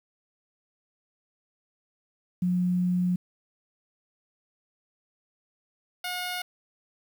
sine / 10% pulse tone pair in turn, 179.6 / 721.3 Hz, F3 / F#5, +49 / -44 cents, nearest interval 2 octaves, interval 2407 cents, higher second, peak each -22 / -22 dBFS, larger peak neither, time 2.42-3.16 / 6.04-6.42 s, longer first, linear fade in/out 5 ms, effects 9-bit

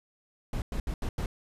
brown noise bursts at uneven times, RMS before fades -31 dBFS, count 5, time 0.53-0.62 / 0.72-0.8 / 0.87-0.94 / 1.02-1.09 / 1.18-1.26 s, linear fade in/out 2 ms, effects resampled to 32000 Hz

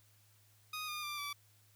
15% pulse tone with pitch steps, 1244.5 / 1214 / 1184.2 / 1155.1 Hz, D#6 / D#6 / D6 / D6, 0 / -43 / +14 / -29 cents, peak -33 dBFS, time 0.73-1.33 s, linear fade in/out 5 ms, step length 150 ms, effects added 104 Hz sine -67 dBFS peak until 1.75 s + white hiss -69 dBFS RMS until 1.75 s

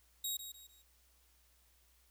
15% pulse tone with echo, 3795 Hz, A#7, 30 cents sharp, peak -29 dBFS, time 0.24-0.37 s, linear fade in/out 5 ms, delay 150 ms, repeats 3, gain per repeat -9 dB, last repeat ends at 0.82 s, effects added 60 Hz sine -70 dBFS peak until 2.1 s + white hiss -71 dBFS RMS until 2.1 s

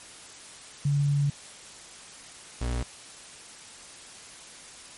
sine / 35% pulse tone pair in turn, 143.1 / 60.44 Hz, D3 / B1, -45 / -37 cents, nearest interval octave + minor third, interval 1492 cents, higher first, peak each -21 / -25 dBFS, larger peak first, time 0.85-1.3 / 2.61-2.83 s, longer first, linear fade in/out 5 ms, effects white hiss -46 dBFS RMS until 4.97 s + MP3 48 kbps

